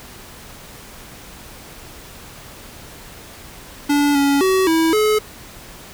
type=tone with pitch steps; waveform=square; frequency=288.5 / 281 / 378.2 / 325 / 427.5 Hz; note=D4 / C#4 / F#4 / E4 / A4; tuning=-31 / +24 / +38 / -24 / -50 cents; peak=-14 dBFS; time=3.89-5.19 s; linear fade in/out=10 ms; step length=260 ms; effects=pink hiss -39 dBFS RMS until 5.93 s